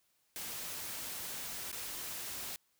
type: noise with dropouts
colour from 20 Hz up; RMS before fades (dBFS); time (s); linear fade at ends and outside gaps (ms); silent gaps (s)
white; -42; 0.36-2.56; 0; 1.716-1.728
effects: white hiss -75 dBFS RMS until 2.79 s